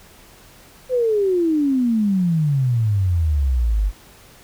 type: exponential sweep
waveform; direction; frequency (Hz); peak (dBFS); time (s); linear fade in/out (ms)
sine; down; 520 to 46.96; -15; 0.89-3.92; 50
effects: pink hiss -47 dBFS RMS until 4.43 s